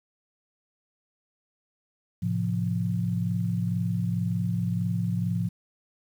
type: chord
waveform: sine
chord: F major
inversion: first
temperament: equal with one note detuned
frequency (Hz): 110 / 131.95 / 174.61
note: A2 / C3 / F3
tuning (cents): 0 / +15 / 0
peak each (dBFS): -28 / -33 / -27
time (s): 2.22-5.49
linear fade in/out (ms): 10
effects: 9-bit